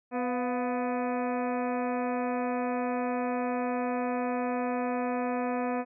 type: harmonic tone with a mistuned harmonic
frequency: 249.2 Hz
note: B3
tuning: 16 cents sharp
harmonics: 1 / 2 / 3 / 4 / 5 / 6 / 7 / 8 / 9 / 10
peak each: -31 / -33 / -34 / -39 / -42 / -48 / -45 / -52 / -49 / -47 dBFS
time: 0.11-5.85 s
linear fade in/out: 50 ms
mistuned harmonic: 3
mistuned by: -61 cents
effects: none